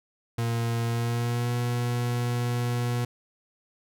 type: tone with pitch glide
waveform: 40% pulse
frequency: 116.54 to 121 Hz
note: A#2 to B2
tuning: 0 to -35 cents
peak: -24 dBFS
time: 0.38-3.05 s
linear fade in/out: 5 ms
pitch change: +65 cents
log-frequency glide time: 0.86-1.52 s
effects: none